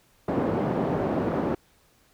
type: band-pass noise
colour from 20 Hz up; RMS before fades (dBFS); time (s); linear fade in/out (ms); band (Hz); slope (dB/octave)
pink; -26; 0.28-1.55; 5; 180 to 670; 12
effects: pink hiss -62 dBFS RMS until 2.13 s